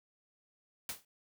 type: noise with exponential decay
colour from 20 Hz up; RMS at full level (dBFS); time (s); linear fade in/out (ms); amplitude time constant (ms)
white; -35; 0.89-1.05; 2; 33
effects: none